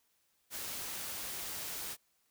white noise, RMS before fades -41 dBFS, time 0.5-1.97 s, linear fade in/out 50 ms, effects white hiss -75 dBFS RMS until 2.3 s

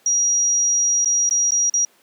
sine tone with dropouts, 5740 Hz, F8, 47 cents sharp, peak -15 dBFS, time 0.06-1.85 s, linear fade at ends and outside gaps 2 ms, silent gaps 1.047-1.057 / 1.293-1.309 / 1.508-1.519 / 1.698-1.739 s, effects pink hiss -56 dBFS RMS until 2.02 s + high-pass 300 Hz 12 dB/octave

